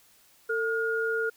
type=tone pair together; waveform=sine; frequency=449.2 / 1426 Hz; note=A4 / F6; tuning=+36 / +36 cents; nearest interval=octave + minor sixth; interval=2000 cents; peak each=-28 dBFS; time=0.49-1.3 s; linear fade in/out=10 ms; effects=white hiss -60 dBFS RMS until 1.36 s